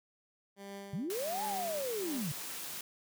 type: tone with tremolo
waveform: 15% pulse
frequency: 198.6 Hz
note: G3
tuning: 23 cents sharp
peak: -36 dBFS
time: 0.56-2.23 s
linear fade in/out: 50 ms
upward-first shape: triangle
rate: 1.3 Hz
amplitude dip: 100%
type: linear two-way sweep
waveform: sine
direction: up then down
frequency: 130.81 to 865 to 130.81 Hz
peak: -34 dBFS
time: 0.93-2.32 s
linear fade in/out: 5 ms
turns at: 1.44 s
type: high-pass noise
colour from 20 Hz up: white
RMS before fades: -42 dBFS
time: 1.1-2.81 s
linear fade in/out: 2 ms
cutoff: 120 Hz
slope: 24 dB/octave
effects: none